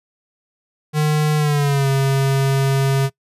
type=tone with pitch glide; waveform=square; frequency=151.9 to 136.11 Hz; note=D#3 to C#3; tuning=-41 to -31 cents; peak=-15 dBFS; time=0.93-3.1 s; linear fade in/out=50 ms; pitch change=-190 cents; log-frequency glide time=1.37-1.88 s; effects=noise-tail reverb RT60 0.1 s tail -22 dB re dry + resampled to 32000 Hz